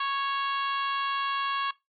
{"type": "harmonic tone with a mistuned harmonic", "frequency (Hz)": 553, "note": "C#5", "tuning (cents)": -4, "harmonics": [2, 3, 4, 5, 6, 7, 8], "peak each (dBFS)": [-28, -35, -42, -37, -38, -47, -47], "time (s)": [0, 1.71], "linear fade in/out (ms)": 5, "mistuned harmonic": 7, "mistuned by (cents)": 21, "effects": ["noise-tail reverb RT60 0.2 s tail -20 dB re dry"]}